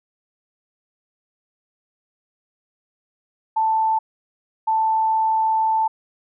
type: tone bursts at uneven times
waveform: sine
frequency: 883 Hz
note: A5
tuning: 6 cents sharp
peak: -16 dBFS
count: 2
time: 3.56-3.99 / 4.67-5.88 s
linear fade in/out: 10 ms
effects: none